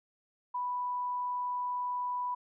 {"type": "tone", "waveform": "sine", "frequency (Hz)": 987.8, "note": "B5", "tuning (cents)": 0, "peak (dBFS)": -31, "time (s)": [0.54, 2.35], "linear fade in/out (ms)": 10, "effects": []}